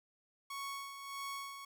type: tone with tremolo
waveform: sawtooth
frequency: 1108.7 Hz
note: C#6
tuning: in tune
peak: -36 dBFS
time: 0.5-1.65 s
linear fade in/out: 5 ms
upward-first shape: sine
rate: 1.6 Hz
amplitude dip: 55%
effects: none